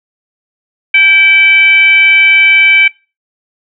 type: tone with frequency modulation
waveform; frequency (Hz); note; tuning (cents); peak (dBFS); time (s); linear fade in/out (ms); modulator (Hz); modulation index
sine; 2313; D7; -27; -3; 0.94-2.88; 5; 730; 0.47
effects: noise-tail reverb RT60 0.3 s tail -23 dB re dry